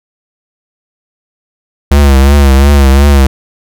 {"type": "tone with vibrato", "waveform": "square", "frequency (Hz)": 69.3, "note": "C#2", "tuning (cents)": 0, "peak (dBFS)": -3, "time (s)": [1.91, 3.27], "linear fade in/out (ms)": 5, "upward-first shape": "triangle", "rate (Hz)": 2.8, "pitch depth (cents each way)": 83, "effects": []}